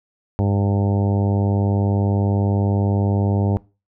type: harmonic tone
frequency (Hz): 100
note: G2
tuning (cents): +35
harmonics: 1 / 2 / 3 / 4 / 5 / 6 / 7 / 8 / 9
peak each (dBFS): -17 / -23 / -27 / -29 / -31 / -33 / -34 / -35 / -36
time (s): 0.39-3.57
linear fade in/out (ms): 0
effects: noise-tail reverb RT60 0.3 s tail -21 dB re dry